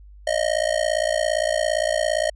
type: tone with amplitude modulation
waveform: square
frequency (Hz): 622.3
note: D#5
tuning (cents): 0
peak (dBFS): -16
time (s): 0.27-2.3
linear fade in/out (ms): 5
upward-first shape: sine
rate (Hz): 57.5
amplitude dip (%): 100
effects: added 50 Hz sine -42 dBFS peak until 2.35 s + resampled to 24000 Hz